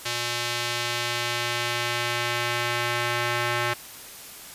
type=tone with band-pass filter sweep; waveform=square; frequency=120 Hz; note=B2; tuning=49 cents flat; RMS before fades=-27 dBFS; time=0.05-3.74 s; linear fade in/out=10 ms; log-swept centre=4000 to 1900 Hz; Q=0.91; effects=white hiss -42 dBFS RMS until 4.54 s + resampled to 32000 Hz